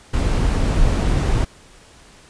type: noise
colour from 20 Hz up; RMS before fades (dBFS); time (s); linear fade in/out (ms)
brown; -17; 0.13-1.45; 10
effects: pink hiss -47 dBFS RMS until 2.29 s + resampled to 22050 Hz